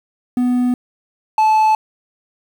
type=tone pair in turn; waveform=triangle; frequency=247.7 / 869 Hz; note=B3 / A5; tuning=+5 / -22 cents; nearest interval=octave + minor seventh; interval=2173 cents; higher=second; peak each=-11 / -8 dBFS; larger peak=second; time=0.37-0.74 / 1.38-1.75 s; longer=neither; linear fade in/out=2 ms; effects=7-bit